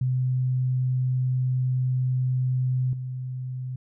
sine tone with level steps, 127.9 Hz, C3, 39 cents flat, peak -21 / -29 dBFS, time 0.01-3.76 s, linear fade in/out 5 ms, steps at 2.93 s, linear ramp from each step 2 ms, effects none

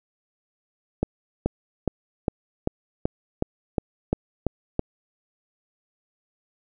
accelerating click train, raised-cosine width 2 ms, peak -8 dBFS, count 11, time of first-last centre 1.03-4.794 s, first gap 430 ms, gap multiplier 0.97, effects none

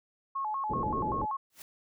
sine tone with vibrato, 965 Hz, B5, 40 cents flat, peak -30 dBFS, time 0.35-1.37 s, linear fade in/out 10 ms, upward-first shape square, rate 5.2 Hz, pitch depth 210 cents each way
white low-pass noise, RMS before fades -35 dBFS, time 0.69-1.26 s, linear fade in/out 20 ms, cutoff 450 Hz, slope 24 dB/octave
white noise with exponential growth, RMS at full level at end -42 dBFS, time 1.5-1.62 s, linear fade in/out 2 ms, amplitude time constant 26 ms
effects none

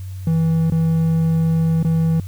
triangle tone with dropouts, 162.8 Hz, E3, 21 cents flat, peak -12 dBFS, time 0.27-2.2 s, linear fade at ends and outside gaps 2 ms, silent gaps 0.7-0.721 / 1.829-1.847 s, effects added 94 Hz sine -27 dBFS peak until 2.27 s + white hiss -49 dBFS RMS until 2.27 s

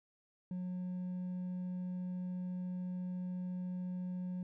sine tone with hard clipping, 181.4 Hz, F#3, 34 cents flat, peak -38 dBFS, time 0.51-4.43 s, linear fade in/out 2 ms, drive 2 dB, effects none

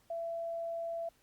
sine tone, 670 Hz, E5, 28 cents sharp, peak -35 dBFS, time 0.1-1.09 s, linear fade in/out 5 ms, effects pink hiss -69 dBFS RMS until 1.22 s + Opus 48 kbps

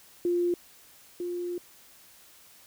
sine tone pair in turn, 349.9 / 351.8 Hz, F4 / F4, +3 / +13 cents, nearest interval unison, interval 10 cents, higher second, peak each -23 / -30 dBFS, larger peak first, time 0.25-0.54 / 1.2-1.58 s, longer second, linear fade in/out 2 ms, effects white hiss -55 dBFS RMS until 2.66 s

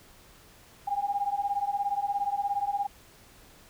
sine beating tone pair, 798 / 815 Hz, G5 / G#5, +31 / -33 cents, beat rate 17 Hz, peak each -30 / -29 dBFS, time 0.87-2.87 s, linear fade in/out 10 ms, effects pink hiss -55 dBFS RMS until 3.69 s

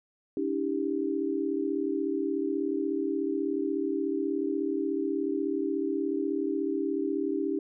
sine tone cluster, 284.4 / 320.9 / 395 Hz, C#4 / E4 / G4, +45 / -46 / +13 cents, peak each -31 dBFS, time 0.37-7.59 s, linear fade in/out 2 ms, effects none

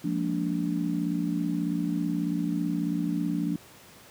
sine chord, Bb dominant seventh, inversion second, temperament just, 174.81 / 209.8 / 233.1 / 291.4 Hz, F3 / Ab3 / Bb3 / D4, +2 / +18 / 0 / -13 cents, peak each -29 / -35 / -33 / -29 dBFS, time 0.04-3.56 s, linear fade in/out 5 ms, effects pink hiss -51 dBFS RMS until 4.1 s + high-pass 100 Hz 12 dB/octave

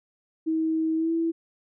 sine tone with pitch glide, 320 to 330.1 Hz, D#4 to E4, +49 to +2 cents, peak -22 dBFS, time 0.46-1.32 s, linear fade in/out 20 ms, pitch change +53 cents, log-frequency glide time 0.96-1.12 s, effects none

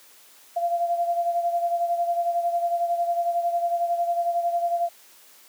sine beating tone pair, 688 / 699 Hz, F5 / F5, -26 / +1 cents, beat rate 11 Hz, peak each -22 / -29 dBFS, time 0.56-4.89 s, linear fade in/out 10 ms, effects white hiss -52 dBFS RMS until 5.48 s + high-pass 300 Hz 12 dB/octave

